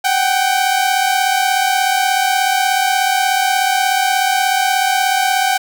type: tone pair together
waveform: sawtooth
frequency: 749.4 / 786 Hz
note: F#5 / G5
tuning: +22 / +4 cents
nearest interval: minor second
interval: 82 cents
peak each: -12 dBFS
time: 0.04-5.58 s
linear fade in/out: 10 ms
effects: none